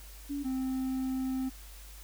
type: tone pair in turn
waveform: sine / triangle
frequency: 283.5 / 261.3 Hz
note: C#4 / C4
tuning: +39 / -2 cents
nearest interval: minor second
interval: 141 cents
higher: first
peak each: -32 / -28 dBFS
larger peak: second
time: 0.29-0.44 / 0.44-1.5 s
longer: second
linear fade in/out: 20 ms
effects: added 50 Hz sine -47 dBFS peak until 2.03 s + white hiss -53 dBFS RMS until 2.03 s